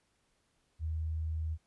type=tone; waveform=sine; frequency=79.5 Hz; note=D#2; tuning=38 cents sharp; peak=-32 dBFS; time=0.79-1.58 s; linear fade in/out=50 ms; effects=pink hiss -75 dBFS RMS until 1.66 s + resampled to 24000 Hz